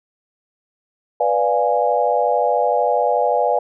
sine chord, B diminished seventh, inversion none, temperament equal, 493.9 / 587.3 / 698.5 / 830.6 Hz, B4 / D5 / F5 / Ab5, 0 / 0 / 0 / 0 cents, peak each -20 dBFS, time 1.2-3.59 s, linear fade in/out 5 ms, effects none

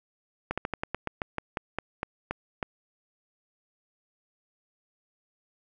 slowing click train, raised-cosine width 0.5 ms, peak -14 dBFS, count 14, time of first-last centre 0.51-2.628 s, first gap 66 ms, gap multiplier 1.14, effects none

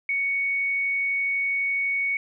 sine tone, 2227 Hz, C#7, 7 cents sharp, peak -22 dBFS, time 0.09-2.17 s, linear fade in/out 2 ms, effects none

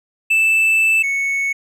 triangle tone pair in turn, 2641 / 2212 Hz, E7 / C#7, +3 / -4 cents, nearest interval minor third, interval 307 cents, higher first, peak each -10 / -15 dBFS, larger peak first, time 0.3-1.03 / 1.03-1.53 s, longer first, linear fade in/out 10 ms, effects none

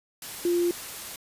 sine tone in noise, 347.7 Hz, F4, 8 cents flat, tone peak -21 dBFS, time 0.45-0.71 s, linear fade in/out 2 ms, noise white, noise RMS -38 dBFS, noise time 0.22-1.16 s, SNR +14 dB, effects resampled to 32000 Hz

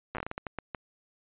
slowing click train, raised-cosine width 0.5 ms, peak -19 dBFS, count 12, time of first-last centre 0.15-0.748 s, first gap 8 ms, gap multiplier 1.35, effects resampled to 8000 Hz

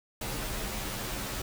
pink noise with comb filter, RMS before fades -35 dBFS, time 0.21-1.42 s, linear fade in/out 5 ms, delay 12 ms, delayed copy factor -0.95, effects none

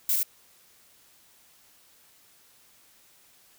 violet noise with echo, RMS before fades -24 dBFS, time 0.09-0.16 s, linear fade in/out 2 ms, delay 71 ms, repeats 1, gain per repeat -2 dB, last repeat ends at 0.231 s, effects white hiss -59 dBFS RMS until 3.58 s

